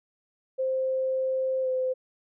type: tone with pitch glide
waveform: sine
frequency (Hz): 523.3 to 514.9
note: C5 to C5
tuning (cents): 0 to -28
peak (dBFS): -24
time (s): 0.58-1.94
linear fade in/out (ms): 20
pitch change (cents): -28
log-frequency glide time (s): 1.62-1.68
effects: none